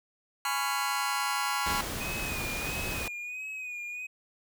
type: chord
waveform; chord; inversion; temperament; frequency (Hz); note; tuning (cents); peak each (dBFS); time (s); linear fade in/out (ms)
sawtooth; C# dominant seventh; second; just; 831.5 / 997.9 / 1108.7 / 1385.9; G#5 / B5 / C#6 / E#6; +2 / +18 / 0 / -14; -30; 0.45-1.81; 2
type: noise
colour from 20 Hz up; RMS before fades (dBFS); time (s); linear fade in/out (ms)
pink; -35; 1.66-3.08; 2
type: tone with vibrato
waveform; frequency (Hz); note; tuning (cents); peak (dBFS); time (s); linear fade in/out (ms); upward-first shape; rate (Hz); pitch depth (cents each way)
triangle; 2489; D#7; 0; -34; 2-4.07; 10; sine; 1.5; 52
effects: none